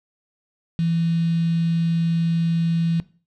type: tone with quantisation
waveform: sine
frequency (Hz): 166.7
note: E3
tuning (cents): +20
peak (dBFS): -18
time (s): 0.79-3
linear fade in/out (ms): 0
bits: 6
effects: noise-tail reverb RT60 0.4 s tail -19 dB re dry + low-pass 4000 Hz 12 dB/octave